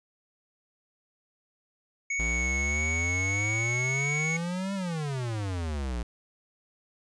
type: tone with vibrato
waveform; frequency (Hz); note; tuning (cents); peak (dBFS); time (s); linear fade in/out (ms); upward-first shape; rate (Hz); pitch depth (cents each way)
square; 2217; C#7; 0; -28; 2.1-4.37; 5; sine; 1.6; 12
type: exponential two-way sweep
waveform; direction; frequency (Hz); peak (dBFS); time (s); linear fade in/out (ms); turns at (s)
square; up then down; 56.2 to 199.7 to 56.2; -30; 2.19-6.03; 5; 4.74
effects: resampled to 22050 Hz